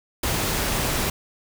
pink noise, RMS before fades -24 dBFS, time 0.23-1.1 s, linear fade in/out 5 ms, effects none

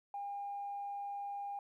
sine tone, 806 Hz, G5, 48 cents sharp, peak -38 dBFS, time 0.14-1.59 s, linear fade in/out 2 ms, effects tanh soft clip ceiling -34 dBFS + 13-bit

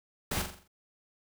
pink noise with echo, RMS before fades -32 dBFS, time 0.31-0.42 s, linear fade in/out 5 ms, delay 43 ms, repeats 6, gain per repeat -6 dB, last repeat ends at 0.678 s, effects none

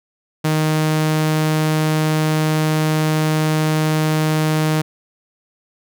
sawtooth tone, 155.56 Hz, D#3, in tune, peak -11 dBFS, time 0.44-4.82 s, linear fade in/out 10 ms, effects none

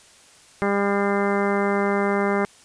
harmonic tone with a mistuned harmonic, 200.5 Hz, G3, 39 cents sharp, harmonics 1 / 2 / 3 / 4 / 5 / 6 / 7 / 8 / 9 / 10, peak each -24 / -23 / -28 / -29 / -32 / -30 / -33 / -34 / -36 / -33 dBFS, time 0.62-2.45 s, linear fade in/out 0 ms, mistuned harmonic 10, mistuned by +60 cents, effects white hiss -51 dBFS RMS until 2.64 s + resampled to 22050 Hz

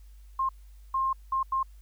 sine tone bursts at uneven times, 1063 Hz, C6, 27 cents sharp, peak -24 dBFS, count 4, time 0.39-0.49 / 0.94-1.13 / 1.32-1.43 / 1.52-1.63 s, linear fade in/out 5 ms, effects added 50 Hz sine -47 dBFS peak until 1.81 s + white hiss -67 dBFS RMS until 1.81 s

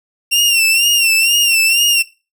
sawtooth tone with vibrato, 2743 Hz, F7, 32 cents flat, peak -7 dBFS, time 0.31-2.03 s, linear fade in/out 20 ms, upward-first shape sine, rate 2.1 Hz, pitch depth 72 cents each way, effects noise-tail reverb RT60 0.3 s tail -19 dB re dry

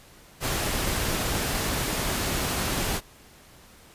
pink noise, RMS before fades -27 dBFS, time 0.4-3.01 s, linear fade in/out 50 ms, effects pink hiss -52 dBFS RMS until 3.94 s + resampled to 32000 Hz

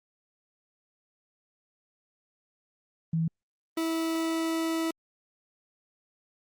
sine / 40% pulse tone pair in turn, 163.1 / 326.2 Hz, E3 / E4, -18 / -18 cents, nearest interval octave, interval 1200 cents, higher second, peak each -24 / -26 dBFS, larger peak first, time 3.13-3.28 / 3.77-4.91 s, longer second, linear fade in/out 5 ms, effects Opus 32 kbps

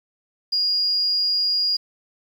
sine tone, 4854 Hz, D#8, 44 cents flat, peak -18 dBFS, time 0.52-1.77 s, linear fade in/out 10 ms, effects 8-bit

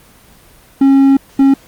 triangle tone bursts at uneven times, 272.6 Hz, C#4, 29 cents flat, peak -3 dBFS, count 2, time 0.81-1.17 / 1.39-1.54 s, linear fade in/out 5 ms, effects pink hiss -44 dBFS RMS until 1.67 s + Opus 24 kbps

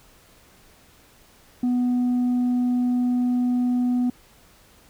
sine tone, 246.9 Hz, B3, in tune, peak -16 dBFS, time 1.63-4.1 s, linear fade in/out 5 ms, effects tanh soft clip ceiling -18 dBFS + pink hiss -54 dBFS RMS until 4.89 s

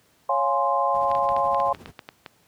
sine chord, Db major seventh, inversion none, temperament equal, 554.4 / 698.5 / 830.6 / 1046.5 Hz, Db5 / F5 / Ab5 / C6, 0 / 0 / 0 / 0 cents, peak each -26 / -26 / -25 / -23 dBFS, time 0.29-1.73 s, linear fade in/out 5 ms
brown noise with tremolo, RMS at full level -36 dBFS, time 0.94-1.92 s, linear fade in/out 10 ms, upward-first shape sine, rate 14 Hz, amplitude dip 65%
clicks, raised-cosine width 0.3 ms, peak -20 dBFS, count 11, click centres 1.115 / 1.151 / 1.29 / 1.365 / 1.546 / 1.601 / 1.748 / 1.859 / 1.992 / 2.089 / 2.262 s
effects pink hiss -61 dBFS RMS until 2.47 s + high-pass 100 Hz 12 dB/octave

